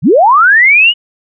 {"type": "linear sweep", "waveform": "sine", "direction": "up", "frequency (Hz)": [103.83, 2960], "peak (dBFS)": -3, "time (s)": [0.02, 0.94], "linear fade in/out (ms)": 50, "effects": []}